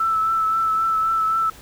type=tone with vibrato; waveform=sine; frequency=1318.5 Hz; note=E6; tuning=in tune; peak=-17 dBFS; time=0-1.5 s; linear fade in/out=5 ms; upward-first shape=triangle; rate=3.8 Hz; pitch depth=25 cents each way; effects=pink hiss -44 dBFS RMS until 1.61 s